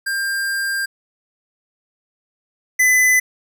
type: tone pair in turn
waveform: square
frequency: 1595 / 2010 Hz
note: G6 / B6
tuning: +30 / +30 cents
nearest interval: major third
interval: 400 cents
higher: second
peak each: -20 / -12 dBFS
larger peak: second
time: 0.06-0.86 / 2.79-3.2 s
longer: first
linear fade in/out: 10 ms
effects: none